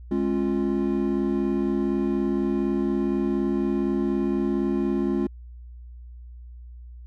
triangle chord, Db major, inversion second, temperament equal with one note detuned, 207.7 / 271.8 / 349.2 Hz, Ab3 / Db4 / F4, 0 / -34 / 0 cents, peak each -24 dBFS, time 0.11-5.27 s, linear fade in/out 5 ms, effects added 60 Hz sine -39 dBFS peak until 7.06 s

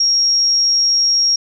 sine tone, 5588 Hz, F8, in tune, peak -11 dBFS, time 0-1.36 s, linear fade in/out 5 ms, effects none

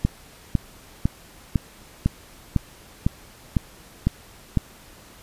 click train, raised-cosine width 5 ms, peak -6 dBFS, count 10, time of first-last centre 0.05-4.573 s, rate 1.99 Hz, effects pink hiss -48 dBFS RMS until 5.22 s + resampled to 32000 Hz

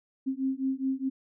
sine beating tone pair, 263.5 / 268.3 Hz, C4 / C4, +12 / +44 cents, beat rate 4.8 Hz, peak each -30 dBFS, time 0.26-1.1 s, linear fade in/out 20 ms, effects none

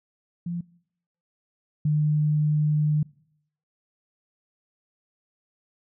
sine tone pair in turn, 172.6 / 150.91 Hz, F3 / D3, -20 / +47 cents, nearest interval major second, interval 233 cents, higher first, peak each -27 / -19 dBFS, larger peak second, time 0.46-0.61 / 1.85-3.03 s, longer second, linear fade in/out 5 ms, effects noise-tail reverb RT60 0.7 s tail -23 dB re dry

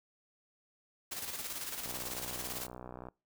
white noise with tremolo, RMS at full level -39 dBFS, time 1.11-2.67 s, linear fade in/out 10 ms, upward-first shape square, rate 18 Hz, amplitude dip 45%
click train, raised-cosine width 1 ms, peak -31 dBFS, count 77, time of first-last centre 1.86-3.086 s, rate 62 Hz
effects noise-tail reverb RT60 0.3 s tail -25 dB re dry

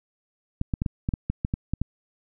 clicks, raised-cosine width 5 ms, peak -12 dBFS, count 11, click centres 0.614 / 0.738 / 0.819 / 0.862 / 1.089 / 1.138 / 1.3 / 1.449 / 1.539 / 1.736 / 1.816 s, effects none

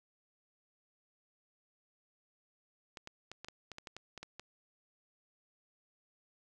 clicks, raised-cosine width 0.2 ms, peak -28 dBFS, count 12, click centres 2.972 / 3.074 / 3.316 / 3.446 / 3.485 / 3.717 / 3.784 / 3.872 / 3.966 / 4.177 / 4.23 / 4.396 s, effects none

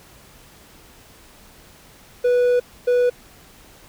triangle tone bursts at uneven times, 491 Hz, B4, 10 cents flat, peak -12 dBFS, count 2, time 2.24-2.6 / 2.87-3.1 s, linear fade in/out 10 ms, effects pink hiss -48 dBFS RMS until 3.88 s

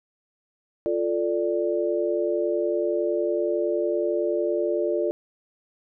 sine chord, D minor, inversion first, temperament equal, 349.2 / 440 / 587.3 Hz, F4 / A4 / D5, 0 / 0 / 0 cents, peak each -25 / -27 / -26 dBFS, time 0.86-5.11 s, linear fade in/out 0 ms, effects none

